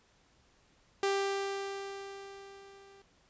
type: tone with level ramp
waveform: sawtooth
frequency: 394.3 Hz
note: G4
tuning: 10 cents sharp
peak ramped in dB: -23 to -52 dBFS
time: 1.03-3.02 s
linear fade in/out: 2 ms
effects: pink hiss -67 dBFS RMS until 3.29 s + resampled to 16000 Hz